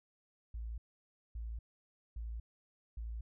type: tone bursts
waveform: sine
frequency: 56.4 Hz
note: A1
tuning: 44 cents sharp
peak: -39 dBFS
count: 4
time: 0.54-3.21 s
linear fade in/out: 5 ms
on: 240 ms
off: 570 ms
effects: none